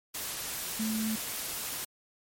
sine tone in noise, 219.1 Hz, A3, 7 cents flat, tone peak -29 dBFS, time 0.79-1.16 s, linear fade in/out 10 ms, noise white, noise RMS -36 dBFS, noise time 0.14-1.85 s, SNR +4 dB, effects MP3 64 kbps

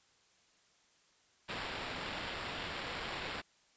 white noise with sample-and-hold, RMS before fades -41 dBFS, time 1.48-3.42 s, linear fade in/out 20 ms, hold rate 6300 Hz, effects white hiss -69 dBFS RMS until 3.76 s + resampled to 16000 Hz

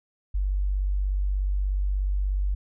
sine tone, 48.35 Hz, G1, 23 cents flat, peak -22 dBFS, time 0.34-2.55 s, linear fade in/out 10 ms, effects none

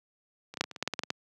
clicks, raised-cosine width 0.2 ms, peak -26 / -19 / -7 / -18 / -24 / -23 / -12 / -11 / -14 / -12 / -16 / -12 dBFS, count 12, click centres 0.54 / 0.572 / 0.61 / 0.64 / 0.713 / 0.762 / 0.826 / 0.876 / 0.937 / 0.992 / 1.035 / 1.104 s, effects high-pass 150 Hz 12 dB/octave

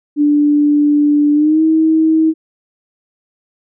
sine tone with pitch glide, 293.7 to 318.4 Hz, D4 to D#4, 0 to +40 cents, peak -8 dBFS, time 0.16-2.34 s, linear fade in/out 50 ms, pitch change +140 cents, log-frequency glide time 1.33-1.62 s, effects none

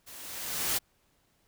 white noise with level ramp, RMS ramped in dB -48 to -27 dBFS, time 0.06-0.79 s, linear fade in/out 20 ms, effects pink hiss -70 dBFS RMS until 1.47 s

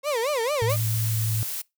35% pulse tone with vibrato, 520 Hz, C5, 11 cents flat, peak -21 dBFS, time 0.03-0.77 s, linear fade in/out 50 ms, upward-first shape sine, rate 4.5 Hz, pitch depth 260 cents each way
sine tone with pitch glide, 111.1 to 110.01 Hz, A2 to A2, +17 to 0 cents, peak -23 dBFS, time 0.62-1.43 s, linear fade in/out 0 ms, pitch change -17 cents, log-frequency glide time 1.08-1.21 s
blue noise, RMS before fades -31 dBFS, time 0.69-1.62 s, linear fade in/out 10 ms
effects noise-tail reverb RT60 0.2 s tail -23 dB re dry

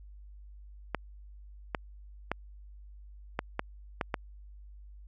clicks, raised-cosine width 0.5 ms, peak -14 dBFS, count 7, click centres 0.947 / 1.748 / 2.316 / 3.391 / 3.594 / 4.012 / 4.142 s, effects added 50 Hz sine -47 dBFS peak until 5.07 s + AAC 48 kbps

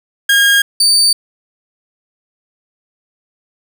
30% pulse tone pair in turn, 1625 / 4596 Hz, G#6 / D8, -38 / -38 cents, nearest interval octave + tritone, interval 1800 cents, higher second, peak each -5 dBFS, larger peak neither, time 0.29-0.62 / 0.8-1.13 s, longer neither, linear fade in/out 5 ms, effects none

